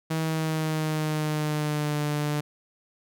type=tone with pitch glide; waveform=sawtooth; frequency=160 to 148.43 Hz; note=D#3 to D3; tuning=+49 to +19 cents; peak=-21 dBFS; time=0.1-2.41 s; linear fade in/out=10 ms; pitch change=-130 cents; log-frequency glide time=0.22-1.99 s; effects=none